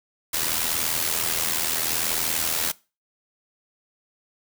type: noise with amplitude modulation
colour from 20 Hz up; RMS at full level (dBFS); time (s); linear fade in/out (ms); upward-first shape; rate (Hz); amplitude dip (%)
white; -22; 0.33-2.72; 10; sine; 80.7; 65
effects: noise-tail reverb RT60 0.3 s tail -21 dB re dry